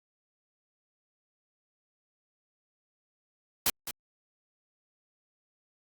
white noise with echo, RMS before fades -25 dBFS, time 3.66-3.7 s, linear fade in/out 2 ms, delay 210 ms, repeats 1, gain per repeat -11 dB, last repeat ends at 3.91 s, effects Opus 48 kbps

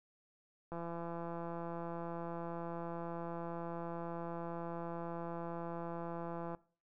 click train, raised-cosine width 1 ms, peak -30 dBFS, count 986, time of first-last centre 0.72-6.548 s, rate 169 Hz, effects noise-tail reverb RT60 0.4 s tail -20 dB re dry

